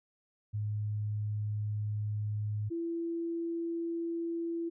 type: tone pair in turn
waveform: sine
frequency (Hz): 105.3 / 335.6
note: G#2 / E4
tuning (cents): +24 / +31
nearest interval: octave + minor sixth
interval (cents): 2007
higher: second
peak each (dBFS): -31 / -32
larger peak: first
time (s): 0.53-2.7 / 2.7-4.7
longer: first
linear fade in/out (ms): 20
effects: none